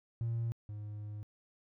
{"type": "tone pair in turn", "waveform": "triangle", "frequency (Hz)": [115.8, 104.82], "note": ["A#2", "G#2"], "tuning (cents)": [-11, 16], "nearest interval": "major second", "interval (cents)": 173, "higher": "first", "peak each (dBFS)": [-29, -38], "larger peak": "first", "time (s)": [[0.21, 0.52], [0.69, 1.23]], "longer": "second", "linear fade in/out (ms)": 0, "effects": ["tanh soft clip ceiling -28 dBFS"]}